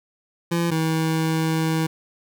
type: tone pair in turn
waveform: 25% pulse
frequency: 170 / 160.46 Hz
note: F3 / E3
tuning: -46 / -46 cents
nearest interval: minor second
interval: 100 cents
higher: first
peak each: -16 dBFS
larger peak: neither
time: 0.51-0.71 / 0.71-1.87 s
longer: second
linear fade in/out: 10 ms
effects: none